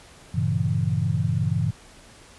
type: chord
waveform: sine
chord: G diminished seventh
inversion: none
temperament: equal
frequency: 98 / 116.54 / 138.59 / 164.81 Hz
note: G2 / Bb2 / Db3 / Fb3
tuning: 0 / 0 / 0 / 0 cents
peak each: -26 dBFS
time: 0.34-1.71 s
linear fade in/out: 10 ms
effects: pink hiss -49 dBFS RMS until 2.38 s + resampled to 24000 Hz